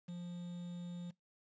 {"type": "tone with quantisation", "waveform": "triangle", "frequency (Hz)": 175.2, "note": "F3", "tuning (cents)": 6, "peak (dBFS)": -40, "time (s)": [0.08, 1.11], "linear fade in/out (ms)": 10, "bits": 10, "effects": ["noise-tail reverb RT60 0.2 s tail -23 dB re dry", "resampled to 16000 Hz"]}